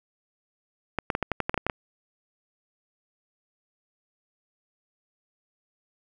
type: clicks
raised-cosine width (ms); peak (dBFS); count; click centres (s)
0.5; -10; 11; 0.987 / 1.102 / 1.151 / 1.227 / 1.317 / 1.403 / 1.495 / 1.543 / 1.577 / 1.666 / 1.698
effects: 8-bit

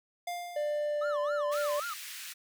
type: tone with exponential decay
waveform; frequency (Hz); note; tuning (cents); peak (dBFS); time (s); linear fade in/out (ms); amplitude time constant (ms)
square; 702; F5; +9; -33; 0.27-1.42; 5; 250
type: tone with pitch glide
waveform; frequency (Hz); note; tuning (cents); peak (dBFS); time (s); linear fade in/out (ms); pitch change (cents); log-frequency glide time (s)
triangle; 593 to 586.9; D5 to D5; +17 to -1; -27; 0.56-1.8; 5; -18; 0.87-1.16
type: tone with vibrato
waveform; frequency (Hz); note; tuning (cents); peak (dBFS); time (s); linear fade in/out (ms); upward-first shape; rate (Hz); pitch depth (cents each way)
triangle; 1199; D6; +36; -33; 1.01-1.94; 10; sine; 3.8; 290
type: high-pass noise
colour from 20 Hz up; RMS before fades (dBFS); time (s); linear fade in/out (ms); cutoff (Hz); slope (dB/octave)
pink; -43; 1.51-2.34; 20; 1700; 24
effects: none

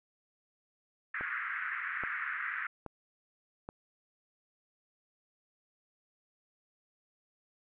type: band-pass noise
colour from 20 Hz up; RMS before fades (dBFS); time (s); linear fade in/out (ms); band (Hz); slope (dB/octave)
white; -37; 1.14-2.67; 5; 1300 to 2000; 48
type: click train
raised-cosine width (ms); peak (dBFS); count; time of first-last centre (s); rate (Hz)
1; -27; 4; 1.21-3.689; 1.21
effects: none

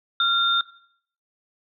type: tone pair together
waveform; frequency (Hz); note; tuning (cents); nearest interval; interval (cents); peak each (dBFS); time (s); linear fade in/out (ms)
sine; 1381 / 3631; F6 / A#7; -20 / -46; octave + perfect fourth; 1674; -20; 0.2-0.61; 2
effects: noise-tail reverb RT60 0.6 s tail -18 dB re dry

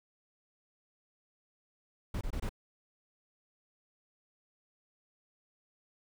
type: noise bursts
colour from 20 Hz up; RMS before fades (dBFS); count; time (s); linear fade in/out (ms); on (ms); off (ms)
brown; -35; 4; 2.14-2.493; 5; 71; 23
effects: none

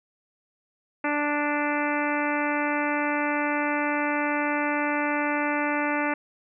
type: harmonic tone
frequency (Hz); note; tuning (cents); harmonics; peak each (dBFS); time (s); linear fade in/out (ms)
293.7; D4; 0; 1 / 2 / 3 / 4 / 5 / 6 / 7 / 8 / 9; -28 / -31 / -30 / -34 / -32 / -34 / -33 / -36 / -38; 1.04-6.14; 5
effects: none

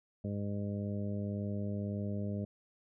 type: harmonic tone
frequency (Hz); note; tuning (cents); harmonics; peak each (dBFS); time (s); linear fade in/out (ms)
101.8; G#2; -34; 1 / 2 / 3 / 4 / 5 / 6; -37 / -37 / -47 / -47 / -48 / -47; 0.24-2.45; 5
effects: none

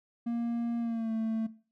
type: tone with pitch glide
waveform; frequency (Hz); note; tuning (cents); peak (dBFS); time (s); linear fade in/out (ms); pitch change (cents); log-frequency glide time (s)
triangle; 234.6 to 222.8; A#3 to A3; +11 to +22; -27; 0.26-1.47; 10; -89; 0.79-1.12
effects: noise-tail reverb RT60 0.4 s tail -18 dB re dry

